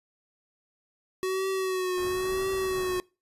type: tone with vibrato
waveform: square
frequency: 373.2 Hz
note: F#4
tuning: 15 cents sharp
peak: -27 dBFS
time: 1.23-3 s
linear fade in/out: 0 ms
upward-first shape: triangle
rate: 0.98 Hz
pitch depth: 52 cents each way
type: band-stop noise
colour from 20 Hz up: pink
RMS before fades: -42 dBFS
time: 1.97-3 s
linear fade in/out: 10 ms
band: 1800 to 8300 Hz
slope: 48 dB/octave
effects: noise-tail reverb RT60 0.3 s tail -24 dB re dry + resampled to 32000 Hz